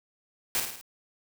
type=noise with echo; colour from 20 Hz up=white; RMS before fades=-27 dBFS; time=0.55-0.6 s; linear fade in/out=0 ms; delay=53 ms; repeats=4; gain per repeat=-5 dB; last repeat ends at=0.812 s; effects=none